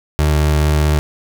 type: tone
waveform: 30% pulse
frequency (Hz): 75.4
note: D2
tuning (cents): +46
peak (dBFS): -9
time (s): 0.19-0.99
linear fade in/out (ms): 0
effects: none